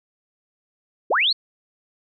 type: linear sweep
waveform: sine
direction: up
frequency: 270 to 4505 Hz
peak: -16 dBFS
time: 1.1-1.33 s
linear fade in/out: 10 ms
effects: none